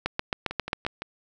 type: two click trains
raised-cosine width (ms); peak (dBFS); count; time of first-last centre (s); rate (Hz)
0.3; -17 / -9; 4 / 7; 0.51-1.02 / 0.06-0.865; 5.88 / 7.45
effects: none